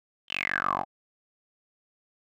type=tone with band-pass filter sweep; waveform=10% pulse; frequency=47 Hz; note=F#1; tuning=28 cents sharp; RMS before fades=-29 dBFS; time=0.28-0.85 s; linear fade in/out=50 ms; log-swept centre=3200 to 780 Hz; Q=9.3; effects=none